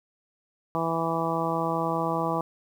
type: harmonic tone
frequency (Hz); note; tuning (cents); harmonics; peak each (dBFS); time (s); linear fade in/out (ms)
164.81; E3; 0; 1 / 2 / 3 / 4 / 5 / 6 / 7; -32 / -32 / -32 / -32 / -32 / -32 / -32; 0.75-2.41; 0
effects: 9-bit